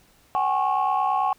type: tone cluster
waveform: sine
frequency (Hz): 759 / 828 / 1094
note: F#5 / G#5 / C#6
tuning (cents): +44 / -5 / -23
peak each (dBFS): -23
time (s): 0.35-1.33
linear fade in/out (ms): 0
effects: tanh soft clip ceiling -14 dBFS + pink hiss -58 dBFS RMS until 1.38 s